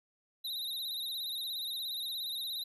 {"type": "tone with vibrato", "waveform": "square", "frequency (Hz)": 3849, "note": "B7", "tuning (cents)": -45, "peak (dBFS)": -36, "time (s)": [0.44, 2.64], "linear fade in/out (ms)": 10, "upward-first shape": "sine", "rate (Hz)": 17, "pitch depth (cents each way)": 84, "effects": []}